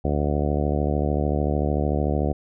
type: harmonic tone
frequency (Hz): 73.42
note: D2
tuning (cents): 0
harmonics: 1 / 2 / 3 / 4 / 5 / 6 / 7 / 8 / 9 / 10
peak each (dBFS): -24 / -27 / -29 / -30 / -31 / -32 / -32 / -33 / -34 / -34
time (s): 0.04-2.33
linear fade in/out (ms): 10
effects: none